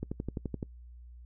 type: click train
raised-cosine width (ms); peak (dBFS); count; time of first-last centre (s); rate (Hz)
3; -21; 8; 0.03-0.628; 11.7
effects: noise-tail reverb RT60 0.1 s tail -24 dB re dry + added 60 Hz sine -47 dBFS peak until 1.25 s